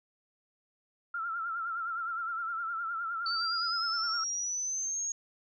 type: tone with vibrato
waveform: sine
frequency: 1359 Hz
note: F6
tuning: 48 cents flat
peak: -32 dBFS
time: 1.14-4.24 s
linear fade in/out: 5 ms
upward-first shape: sine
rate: 9.7 Hz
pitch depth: 69 cents each way
type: linear sweep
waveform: sine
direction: up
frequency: 4500 to 6620 Hz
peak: -31 dBFS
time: 3.26-5.12 s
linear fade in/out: 2 ms
effects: none